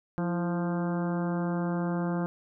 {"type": "harmonic tone with a mistuned harmonic", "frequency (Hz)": 174.61, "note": "F3", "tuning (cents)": 0, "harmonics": [1, 2, 3, 4, 5, 6, 7, 8, 9], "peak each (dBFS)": [-28, -34, -38, -40, -42, -44, -45, -46, -47], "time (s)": [0.18, 2.26], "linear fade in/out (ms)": 0, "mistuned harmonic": 2, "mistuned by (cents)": -59, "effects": []}